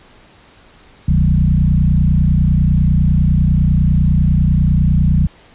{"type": "tone with frequency modulation", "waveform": "sine", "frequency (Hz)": 109.5, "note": "A2", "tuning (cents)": -8, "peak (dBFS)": -9, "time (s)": [1.08, 5.27], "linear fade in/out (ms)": 5, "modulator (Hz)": 30, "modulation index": 2.6, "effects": ["pink hiss -46 dBFS RMS until 5.54 s", "resampled to 8000 Hz"]}